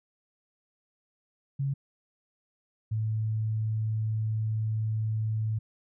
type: tone pair in turn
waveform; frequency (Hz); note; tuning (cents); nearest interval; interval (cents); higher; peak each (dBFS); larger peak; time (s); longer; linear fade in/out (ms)
sine; 137.9 / 109.45; C#3 / A2; -9 / -9; major third; 400; first; -26; neither; 1.59-1.74 / 2.91-5.59; second; 10
effects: none